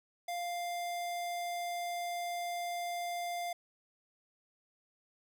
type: tone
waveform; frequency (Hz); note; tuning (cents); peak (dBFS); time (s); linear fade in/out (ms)
square; 698.5; F5; 0; -36; 0.28-3.53; 5
effects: none